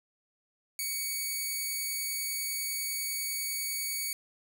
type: tone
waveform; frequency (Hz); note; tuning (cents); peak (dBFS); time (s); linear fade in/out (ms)
5% pulse; 2245; C#7; +21; -22; 0.79-4.13; 2
effects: none